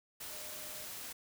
sine tone in noise, 609 Hz, D#5, 37 cents flat, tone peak -55 dBFS, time 0.3-0.85 s, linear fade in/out 10 ms, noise white, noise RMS -45 dBFS, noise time 0.2-1.13 s, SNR -13 dB, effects none

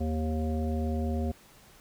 harmonic tone with a mistuned harmonic, 78.4 Hz, D#2, 14 cents sharp, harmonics 1 / 3 / 5 / 7 / 9, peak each -29 / -32 / -39 / -40 / -41 dBFS, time 0-1.32 s, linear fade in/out 10 ms, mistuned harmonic 7, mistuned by -17 cents, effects pink hiss -56 dBFS RMS until 1.8 s

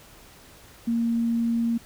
sine tone, 232.1 Hz, A#3, 7 cents flat, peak -21 dBFS, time 0.87-1.78 s, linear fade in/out 10 ms, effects pink hiss -50 dBFS RMS until 1.85 s

